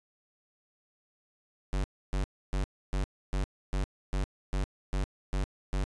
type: tone bursts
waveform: square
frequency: 47.88 Hz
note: G1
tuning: 40 cents flat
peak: -28 dBFS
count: 11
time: 1.73-5.84 s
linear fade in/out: 0 ms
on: 110 ms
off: 290 ms
effects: resampled to 22050 Hz